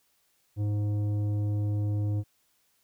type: tone with tanh clipping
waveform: sine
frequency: 103.83 Hz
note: G#2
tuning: in tune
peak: -27 dBFS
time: 0.56-2.24 s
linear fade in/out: 50 ms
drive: 10 dB
effects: white hiss -70 dBFS RMS until 2.83 s